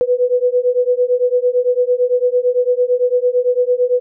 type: beating tone pair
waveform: sine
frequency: 490.8 / 499.7 Hz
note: B4 / B4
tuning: -11 / +20 cents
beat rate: 8.9 Hz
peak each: -15 dBFS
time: 0.01-4 s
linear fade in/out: 0 ms
effects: none